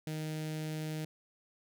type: tone with notch filter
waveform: sawtooth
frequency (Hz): 155.56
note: D#3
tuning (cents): 0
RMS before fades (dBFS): -38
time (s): 0.07-1.05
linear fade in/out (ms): 2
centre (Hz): 1100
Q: 1.1
effects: none